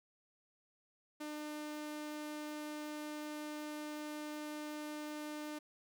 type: tone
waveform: sawtooth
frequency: 300.9 Hz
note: D4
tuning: 42 cents sharp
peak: -38 dBFS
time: 1.2-5.59 s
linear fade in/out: 10 ms
effects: none